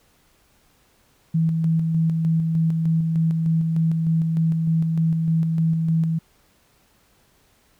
sine tone with tremolo, 162.6 Hz, E3, 23 cents flat, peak -16 dBFS, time 1.34-6.19 s, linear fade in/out 10 ms, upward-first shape square, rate 3.3 Hz, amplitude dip 30%, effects pink hiss -60 dBFS RMS until 7.79 s

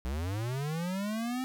square linear sweep, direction up, 59.4 to 261.6 Hz, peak -32 dBFS, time 0.05-1.44 s, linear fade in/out 0 ms, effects 12-bit

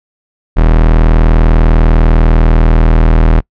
40% pulse tone, 40.1 Hz, E1, 47 cents flat, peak -3 dBFS, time 0.56-3.41 s, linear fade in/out 20 ms, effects noise-tail reverb RT60 0.1 s tail -26 dB re dry + low-pass 2000 Hz 12 dB/octave

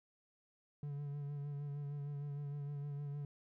triangle tone with vibrato, 143.8 Hz, D3, 36 cents flat, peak -38 dBFS, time 0.83-3.25 s, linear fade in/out 2 ms, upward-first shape sine, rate 6.5 Hz, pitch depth 30 cents each way, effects none

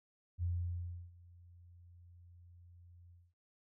sine tone with ADSR envelope, 87.31 Hz, F2, in tune, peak -32 dBFS, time 0.38-3.34 s, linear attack 50 ms, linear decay 680 ms, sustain -24 dB, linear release 230 ms, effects none

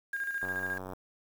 sine tone with tremolo, 1619 Hz, G#6, 45 cents flat, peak -30 dBFS, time 0.13-0.78 s, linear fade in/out 5 ms, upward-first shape square, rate 14 Hz, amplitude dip 50%
click train, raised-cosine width 1 ms, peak -27 dBFS, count 48, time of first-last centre 0.43-0.934 s, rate 93.2 Hz
effects 8-bit

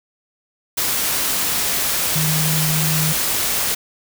sine tone in noise, 155.56 Hz, D#3, in tune, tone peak -19 dBFS, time 2.15-3.13 s, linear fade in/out 10 ms, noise white, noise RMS -20 dBFS, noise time 0.77-3.75 s, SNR -2 dB, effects none

